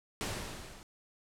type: noise with level ramp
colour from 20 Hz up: pink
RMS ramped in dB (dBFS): -34 to -53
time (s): 0.21-0.83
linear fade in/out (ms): 0
effects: low-pass 10000 Hz 12 dB/octave